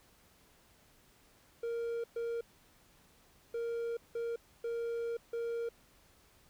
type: tone bursts at uneven times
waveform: triangle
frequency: 466.2 Hz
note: A#4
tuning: in tune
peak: -32 dBFS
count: 6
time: 1.63-2.04 / 2.16-2.41 / 3.54-3.97 / 4.15-4.36 / 4.64-5.17 / 5.33-5.69 s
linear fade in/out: 5 ms
effects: pink hiss -65 dBFS RMS until 6.49 s